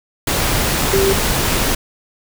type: tone in noise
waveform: sine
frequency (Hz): 390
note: G4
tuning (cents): -9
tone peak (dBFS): -13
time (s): 0.93-1.13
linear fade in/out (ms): 5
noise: pink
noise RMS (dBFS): -17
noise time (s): 0.27-1.75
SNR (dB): +1
effects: none